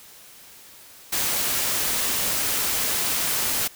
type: noise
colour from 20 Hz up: white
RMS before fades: -24 dBFS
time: 1.12-3.68 s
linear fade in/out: 10 ms
effects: white hiss -47 dBFS RMS until 3.75 s